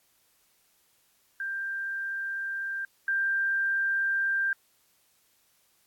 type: tone pair in turn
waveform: sine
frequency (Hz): 1584 / 1584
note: G6 / G6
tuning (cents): +18 / +18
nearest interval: unison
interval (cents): 0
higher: neither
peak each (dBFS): -30 / -24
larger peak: second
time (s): 1.4-2.85 / 3.08-4.53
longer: neither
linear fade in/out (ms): 2
effects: white hiss -67 dBFS RMS until 5.86 s + AAC 64 kbps